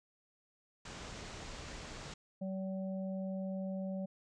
pink low-pass noise, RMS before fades -47 dBFS, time 0.85-2.14 s, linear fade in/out 5 ms, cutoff 7800 Hz, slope 48 dB/octave
harmonic tone, 190.5 Hz, G3, 49 cents flat, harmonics 1 / 3 / 4, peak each -37 / -43 / -56 dBFS, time 2.41-4.06 s, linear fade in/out 10 ms
effects none

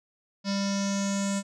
square tone with low-pass filter sweep, 198.1 Hz, G3, 18 cents sharp, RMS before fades -28 dBFS, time 0.44-1.43 s, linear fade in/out 50 ms, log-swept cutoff 5100 to 7800 Hz, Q 5.7, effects none

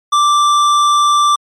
sine tone with hard clipping, 1174.7 Hz, D6, in tune, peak -10 dBFS, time 0.12-1.36 s, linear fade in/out 10 ms, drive 12 dB, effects MP3 64 kbps

